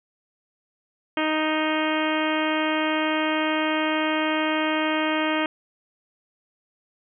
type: harmonic tone with a mistuned harmonic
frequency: 311.1 Hz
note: D#4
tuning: in tune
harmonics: 1 / 2 / 3 / 4 / 5 / 6 / 7 / 8 / 9 / 10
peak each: -25 / -28 / -30 / -31 / -32 / -33 / -33 / -34 / -35 / -35 dBFS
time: 1.17-5.46 s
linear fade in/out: 2 ms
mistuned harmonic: 10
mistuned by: +28 cents
effects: none